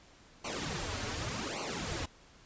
pink noise with flanger, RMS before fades -37 dBFS, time 0.44-2.06 s, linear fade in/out 10 ms, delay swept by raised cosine 0.57 to 5.97 ms, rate 0.86 Hz, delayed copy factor -0.95, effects pink hiss -59 dBFS RMS until 2.45 s + resampled to 16000 Hz

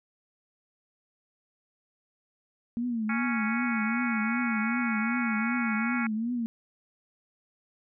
sine tone with vibrato, 230 Hz, A#3, 23 cents flat, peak -27 dBFS, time 2.77-6.46 s, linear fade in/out 0 ms, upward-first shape triangle, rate 2.6 Hz, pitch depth 140 cents each way
harmonic tone, 277.2 Hz, C#4, in tune, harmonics 3 / 4 / 5 / 6 / 7 / 8 / 9, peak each -39 / -40 / -34 / -37 / -40 / -34 / -42 dBFS, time 3.09-6.07 s, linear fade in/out 5 ms
effects none

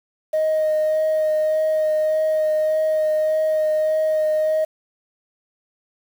sine tone with vibrato, 622.3 Hz, D#5, in tune, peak -15 dBFS, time 0.33-4.65 s, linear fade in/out 10 ms, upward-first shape sine, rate 1.7 Hz, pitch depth 13 cents each way, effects tanh soft clip ceiling -13 dBFS + 7-bit

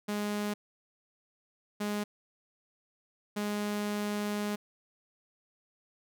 sawtooth tone bursts at uneven times, 207.4 Hz, G#3, 2 cents flat, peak -27 dBFS, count 3, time 0.08-0.54 / 1.8-2.04 / 3.36-4.56 s, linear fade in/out 10 ms, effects none

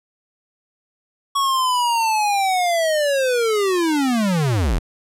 square linear sweep, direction down, 1118 to 34.21 Hz, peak -17 dBFS, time 1.35-4.79 s, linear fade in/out 10 ms, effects low-pass 12000 Hz 12 dB/octave

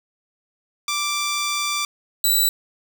10% pulse tone pair in turn, 1174.7 / 3951 Hz, D6 / B7, 0 / 0 cents, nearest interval octave + major sixth, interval 2100 cents, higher second, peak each -13 / -8 dBFS, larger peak second, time 0.88-1.85 / 2.24-2.49 s, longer first, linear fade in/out 2 ms, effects none

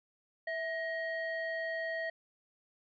triangle ring-modulated tone, 1270 Hz, D#6, 35 cents sharp, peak -29 dBFS, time 0.47-2.1 s, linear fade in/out 5 ms, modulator 616 Hz, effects resampled to 11025 Hz

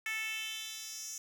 10% pulse tone with high-pass filter sweep, 439.3 Hz, A4, 3 cents flat, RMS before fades -40 dBFS, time 0.06-1.18 s, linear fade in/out 2 ms, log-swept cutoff 2000 to 6300 Hz, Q 3.2, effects none

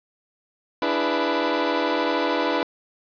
20% pulse chord, E dominant seventh, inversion third, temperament equal with one note detuned, 293.7 / 333.5 / 415.3 / 493.9 Hz, D4 / E4 / G#4 / B4, 0 / +20 / 0 / 0 cents, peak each -21 / -21 / -26 / -20 dBFS, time 0.82-2.63 s, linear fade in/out 2 ms, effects resampled to 11025 Hz + 8-bit

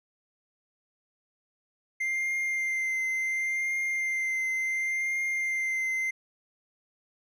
triangle tone with vibrato, 2093 Hz, C7, in tune, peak -25 dBFS, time 2-6.11 s, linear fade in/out 10 ms, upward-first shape triangle, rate 0.7 Hz, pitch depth 21 cents each way, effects none

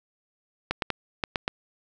clicks, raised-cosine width 0.3 ms, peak -9 dBFS, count 6, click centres 0.71 / 0.822 / 0.903 / 1.238 / 1.358 / 1.479 s, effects none

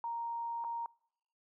sine tone with dropouts, 932.3 Hz, A#5, in tune, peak -35 dBFS, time 0.04-0.86 s, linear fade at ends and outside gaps 1 ms, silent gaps 0.641-0.646 s, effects noise-tail reverb RT60 0.8 s tail -26 dB re dry

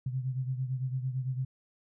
sine beating tone pair, 128.1 / 137 Hz, C3 / C#3, -36 / -20 cents, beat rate 8.9 Hz, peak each -31 / -37 dBFS, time 0.06-1.45 s, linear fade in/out 5 ms, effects none

